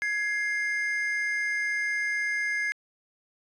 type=tone pair together; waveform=triangle; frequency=1671 / 2107 Hz; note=G#6 / C7; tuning=+10 / +12 cents; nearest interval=major third; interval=402 cents; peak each=-27 dBFS; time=0.02-2.72 s; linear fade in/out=0 ms; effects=resampled to 24000 Hz